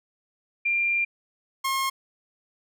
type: tone pair in turn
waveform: sine / sawtooth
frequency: 2386 / 1074.3 Hz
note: D7 / C6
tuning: +27 / +45 cents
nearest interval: octave + major second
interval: 1382 cents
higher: first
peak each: -21 / -20 dBFS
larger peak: second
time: 0.65-1.05 / 1.64-1.9 s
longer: first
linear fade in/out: 10 ms
effects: none